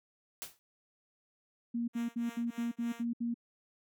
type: noise with exponential decay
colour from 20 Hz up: white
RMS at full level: -38 dBFS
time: 0.42-0.59 s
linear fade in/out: 0 ms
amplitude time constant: 36 ms
type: tone bursts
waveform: sine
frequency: 235.6 Hz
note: A#3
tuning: 19 cents sharp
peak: -31 dBFS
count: 8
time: 1.74-3.343 s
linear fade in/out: 10 ms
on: 140 ms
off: 69 ms
type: tone with tremolo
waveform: 5% pulse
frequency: 233.1 Hz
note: A#3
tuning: in tune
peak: -34 dBFS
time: 1.93-3.06 s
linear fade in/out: 50 ms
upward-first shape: triangle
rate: 3.3 Hz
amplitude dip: 100%
effects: none